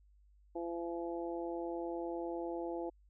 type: harmonic tone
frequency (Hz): 170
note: F3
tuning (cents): -46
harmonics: 2 / 3 / 4 / 5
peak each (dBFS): -39 / -43 / -45 / -47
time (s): 0.55-2.9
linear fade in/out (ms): 10
effects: added 50 Hz sine -62 dBFS peak until 3.09 s